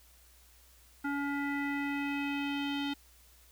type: tone with low-pass filter sweep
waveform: square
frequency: 283.2 Hz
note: C#4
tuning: 37 cents sharp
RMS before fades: -34 dBFS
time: 1.04-2.94 s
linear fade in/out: 10 ms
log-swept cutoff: 1600 to 3400 Hz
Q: 4.1
effects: added 60 Hz sine -61 dBFS peak until 3.51 s + white hiss -62 dBFS RMS until 3.51 s